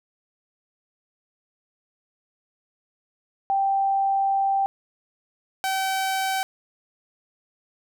sine / sawtooth tone pair in turn, 784 / 767.4 Hz, G5 / G5, 0 / -37 cents, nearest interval unison, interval 37 cents, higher first, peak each -19 dBFS, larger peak neither, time 3.5-4.66 / 5.64-6.43 s, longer first, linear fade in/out 0 ms, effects none

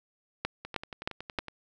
two click trains, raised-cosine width 0.3 ms, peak -23 / -13 dBFS, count 10 / 4, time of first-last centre 0.65-1.483 / 0.45-1.387 s, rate 10.8 / 3.2 Hz, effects none

